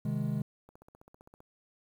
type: chord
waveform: triangle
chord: Ab major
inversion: first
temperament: equal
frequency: 130.81 / 155.56 / 207.7 Hz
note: C3 / Eb3 / Ab3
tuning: 0 / 0 / 0 cents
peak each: -32 dBFS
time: 0.05-0.42 s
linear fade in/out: 5 ms
type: click train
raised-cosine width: 1 ms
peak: -40 dBFS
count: 12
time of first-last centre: 0.69-1.404 s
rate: 15.4 Hz
effects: 10-bit